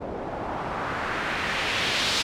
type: noise with low-pass filter sweep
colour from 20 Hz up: white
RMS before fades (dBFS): -28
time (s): 0-2.23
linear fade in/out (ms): 20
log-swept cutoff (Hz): 540 to 4400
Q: 1.4
effects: none